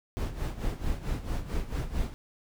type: noise with tremolo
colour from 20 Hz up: brown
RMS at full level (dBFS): -29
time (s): 0.17-2.14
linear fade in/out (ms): 0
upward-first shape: sine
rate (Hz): 4.5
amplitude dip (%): 75
effects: none